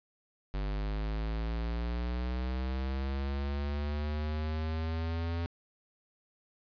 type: linear sweep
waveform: square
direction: up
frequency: 49 to 85 Hz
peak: -32 dBFS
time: 0.54-5.46 s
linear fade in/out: 0 ms
effects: resampled to 11025 Hz + 10-bit